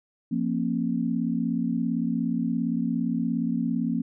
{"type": "chord", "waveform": "sine", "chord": "Bb minor", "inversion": "second", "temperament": "equal with one note detuned", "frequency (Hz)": [174.61, 233.1, 270.4], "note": ["F3", "Bb3", "Db4"], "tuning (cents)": [0, 0, -43], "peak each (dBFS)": [-29, -26, -29], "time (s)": [0.31, 4.02], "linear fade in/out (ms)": 10, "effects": []}